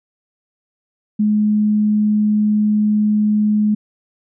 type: tone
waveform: sine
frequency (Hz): 211.1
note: G#3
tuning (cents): +29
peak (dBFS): -12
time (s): 1.19-3.75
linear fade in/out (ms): 10
effects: none